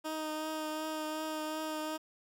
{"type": "tone with vibrato", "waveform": "15% pulse", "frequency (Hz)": 311.1, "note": "D#4", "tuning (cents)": 0, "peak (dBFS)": -29, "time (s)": [0.04, 1.98], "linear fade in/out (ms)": 20, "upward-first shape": "triangle", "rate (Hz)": 2.7, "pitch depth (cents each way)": 19, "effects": ["11-bit"]}